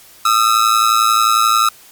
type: ring-modulated tone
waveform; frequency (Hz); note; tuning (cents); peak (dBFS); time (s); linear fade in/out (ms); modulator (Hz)
45% pulse; 1287; E6; -42; -7; 0.25-1.69; 5; 55.6
effects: white hiss -43 dBFS RMS until 1.91 s + MP3 96 kbps